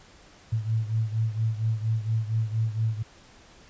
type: beating tone pair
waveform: sine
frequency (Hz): 110 / 114.3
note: A2 / A#2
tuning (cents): 0 / -34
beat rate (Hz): 4.3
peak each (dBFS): -25 / -29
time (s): 0.52-3.03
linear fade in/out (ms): 10
effects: pink hiss -53 dBFS RMS until 3.69 s + resampled to 16000 Hz